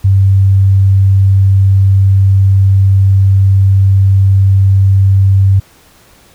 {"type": "tone", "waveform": "sine", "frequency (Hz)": 97.1, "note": "G2", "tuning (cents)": -16, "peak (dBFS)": -4, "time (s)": [0.04, 5.6], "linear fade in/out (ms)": 10, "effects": ["pink hiss -44 dBFS RMS until 6.34 s"]}